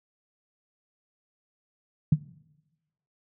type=tone with exponential decay; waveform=sine; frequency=151.5 Hz; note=D#3; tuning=46 cents flat; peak=-11 dBFS; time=2.12-2.2 s; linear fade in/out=5 ms; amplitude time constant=16 ms; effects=noise-tail reverb RT60 1.0 s tail -19 dB re dry + high-pass 80 Hz 12 dB/octave